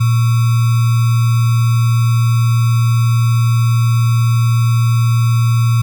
sine tone with sample-and-hold, 116.54 Hz, A#2, in tune, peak -9 dBFS, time 0-5.82 s, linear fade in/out 10 ms, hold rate 1225 Hz, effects none

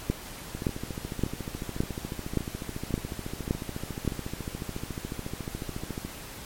two click trains, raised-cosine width 3 ms, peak -11 / -20 dBFS, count 8 / 78, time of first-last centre 0.1-4.077 / 0.55-6.05 s, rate 1.76 / 14 Hz, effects pink hiss -42 dBFS RMS until 6.45 s + MP3 64 kbps

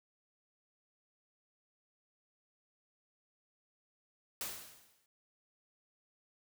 white noise with exponential decay, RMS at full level -38 dBFS, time 4.41-5.06 s, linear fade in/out 1 ms, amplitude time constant 140 ms, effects none

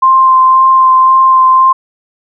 sine tone with vibrato, 1046.5 Hz, C6, in tune, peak -3 dBFS, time 0.02-1.73 s, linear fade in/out 10 ms, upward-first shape sine, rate 1.9 Hz, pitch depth 11 cents each way, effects none

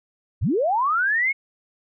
sine linear sweep, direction up, 55 to 2217 Hz, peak -18 dBFS, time 0.41-1.33 s, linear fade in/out 20 ms, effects none

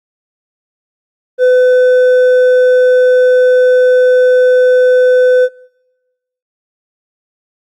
sine tone with hard clipping, 504 Hz, B4, 35 cents sharp, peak -6 dBFS, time 1.38-5.49 s, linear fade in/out 50 ms, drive 4 dB, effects noise-tail reverb RT60 1.0 s tail -24 dB re dry + Opus 32 kbps

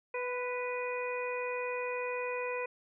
harmonic tone with a mistuned harmonic, 493.9 Hz, B4, in tune, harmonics 1 / 2 / 3 / 4 / 5, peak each -35 / -40 / -47 / -44 / -40 dBFS, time 0.14-2.66 s, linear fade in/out 5 ms, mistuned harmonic 2, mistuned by +15 cents, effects none

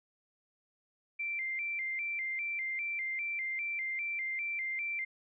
sine tone with vibrato, 2217 Hz, C#7, in tune, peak -33 dBFS, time 1.19-5.05 s, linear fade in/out 10 ms, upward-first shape square, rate 2.5 Hz, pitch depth 98 cents each way, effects none

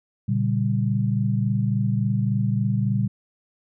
sine chord, G diminished, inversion first, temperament just, 117.6 / 141.12 / 196 Hz, Bb2 / Db3 / G3, +16 / +31 / 0 cents, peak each -22 / -26 / -24 dBFS, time 0.28-3.08 s, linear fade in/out 10 ms, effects none

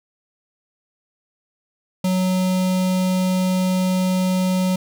square tone with notch filter, 185 Hz, F#3, in tune, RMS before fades -19 dBFS, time 2.04-4.76 s, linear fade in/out 5 ms, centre 1600 Hz, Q 1.5, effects none

